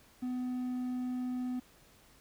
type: tone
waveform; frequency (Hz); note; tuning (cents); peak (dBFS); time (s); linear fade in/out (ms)
triangle; 250.8; B3; +27; -31; 0.22-1.6; 10
effects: pink hiss -62 dBFS RMS until 2.2 s